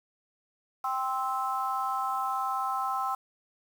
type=chord; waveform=sine; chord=C major; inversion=second; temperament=just; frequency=784.9 / 1046.5 / 1308.1 Hz; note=G5 / C6 / E6; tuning=+2 / 0 / -14 cents; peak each=-32 dBFS; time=0.84-3.15 s; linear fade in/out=5 ms; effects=8-bit